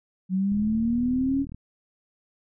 sine linear sweep, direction up, 183.3 to 280 Hz, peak -21 dBFS, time 0.29-1.46 s, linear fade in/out 50 ms
click train, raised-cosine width 5 ms, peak -27 dBFS, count 41, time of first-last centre 0.52-1.546 s, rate 39 Hz
effects none

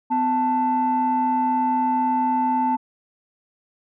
sine tone pair together, 253.6 / 882 Hz, B3 / A5, +46 / +4 cents, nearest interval octave + minor seventh, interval 2158 cents, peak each -22 / -18 dBFS, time 0.1-2.77 s, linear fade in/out 20 ms, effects tanh soft clip ceiling -13 dBFS

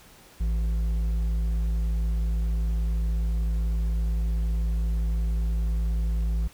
triangle tone with hard clipping, 55.2 Hz, A1, 6 cents sharp, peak -24 dBFS, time 0.4-6.48 s, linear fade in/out 10 ms, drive 9 dB, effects pink hiss -52 dBFS RMS until 6.53 s

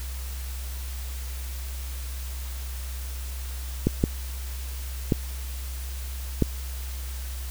clicks, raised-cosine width 3 ms, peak -6 dBFS, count 4, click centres 3.87 / 4.039 / 5.122 / 6.423 s, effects added 64 Hz sine -31 dBFS peak until 7.5 s + white hiss -42 dBFS RMS until 7.5 s

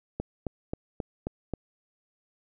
click train, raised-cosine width 2 ms, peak -17 dBFS, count 6, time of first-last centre 0.2-1.537 s, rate 3.74 Hz, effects none

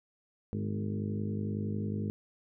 harmonic tone with a mistuned harmonic, 51 Hz, G#1, 31 cents flat, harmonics 2 / 3 / 4 / 5 / 6 / 7 / 8 / 9, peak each -35 / -41 / -35 / -45 / -45 / -47 / -45 / -47 dBFS, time 0.53-2.1 s, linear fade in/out 0 ms, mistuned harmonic 4, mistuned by +48 cents, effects none

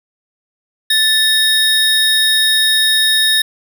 square tone pair together, 1760 / 3735 Hz, A6 / A#7, 0 / +3 cents, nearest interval octave + minor second, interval 1303 cents, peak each -17 / -12 dBFS, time 0.9-3.42 s, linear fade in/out 5 ms, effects none

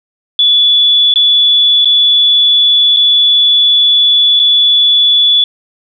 sine tone with dropouts, 3437 Hz, A7, 41 cents flat, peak -5 dBFS, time 0.39-5.44 s, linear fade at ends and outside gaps 2 ms, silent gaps 1.14-1.158 / 1.847-1.855 / 2.964-2.969 / 4.394-4.398 s, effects none

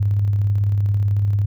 sine tone with tremolo, 101.4 Hz, G#2, 41 cents flat, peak -14 dBFS, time 0-1.46 s, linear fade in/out 10 ms, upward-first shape square, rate 18 Hz, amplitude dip 25%, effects none

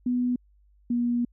sine tone pair in turn, 246.9 / 240.1 Hz, B3 / B3, 0 / -49 cents, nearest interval unison, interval 49 cents, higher first, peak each -22 dBFS, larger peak neither, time 0.06-0.36 / 0.9-1.25 s, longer second, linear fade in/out 5 ms, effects added 50 Hz sine -57 dBFS peak until 1.32 s

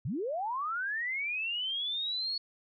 sine linear sweep, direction up, 97 to 4400 Hz, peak -31 dBFS, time 0.05-2.38 s, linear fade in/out 5 ms, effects none

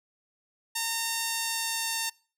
5% pulse tone with pitch glide, 914 to 908.7 Hz, A#5 to A#5, -34 to -44 cents, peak -16 dBFS, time 0.75-2.1 s, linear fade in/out 10 ms, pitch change -10 cents, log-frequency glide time 1.27-1.92 s, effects noise-tail reverb RT60 0.4 s tail -24 dB re dry

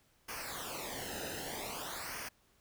pink noise with flanger, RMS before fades -42 dBFS, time 0.28-2.29 s, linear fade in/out 10 ms, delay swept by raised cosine 0.26 to 0.9 ms, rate 0.52 Hz, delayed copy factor -0.8, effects pink hiss -70 dBFS RMS until 2.6 s

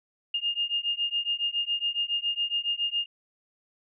sine beating tone pair, 2825 / 2832.2 Hz, F7 / F7, +19 / +24 cents, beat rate 7.2 Hz, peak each -29 dBFS, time 0.34-3.06 s, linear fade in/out 5 ms, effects none

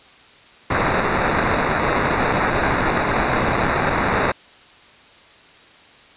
violet noise with sample-and-hold, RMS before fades -19 dBFS, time 0.7-4.32 s, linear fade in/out 5 ms, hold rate 3150 Hz, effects white hiss -47 dBFS RMS until 6.16 s + resampled to 8000 Hz

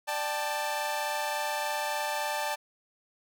sawtooth chord, D suspended fourth, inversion none, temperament equal with one note detuned, 594.5 / 784 / 880 Hz, D5 / G5 / A5, +21 / 0 / 0 cents, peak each -31 / -33 / -28 dBFS, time 0.07-2.56 s, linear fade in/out 20 ms, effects none

